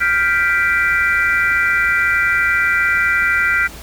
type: chord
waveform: sine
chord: G dominant seventh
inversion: third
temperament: equal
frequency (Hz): 1396.9 / 1568 / 1975.5 / 2349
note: F6 / G6 / B6 / D7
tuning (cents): 0 / 0 / 0 / 0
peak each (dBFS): -17 / -20 / -17 / -21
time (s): 0-3.68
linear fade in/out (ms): 20
effects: added 60 Hz sine -36 dBFS peak until 3.82 s + pink hiss -36 dBFS RMS until 3.82 s